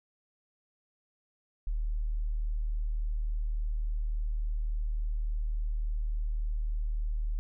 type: tone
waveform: sine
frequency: 38.24 Hz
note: D#1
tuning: 29 cents flat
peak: -28 dBFS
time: 1.67-7.39 s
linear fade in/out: 0 ms
effects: none